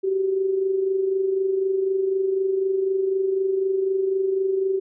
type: tone with amplitude modulation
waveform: sine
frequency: 384.1 Hz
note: G4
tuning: 35 cents flat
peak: -17 dBFS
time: 0.03-4.8 s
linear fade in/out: 20 ms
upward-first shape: sine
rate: 24 Hz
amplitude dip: 50%
effects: none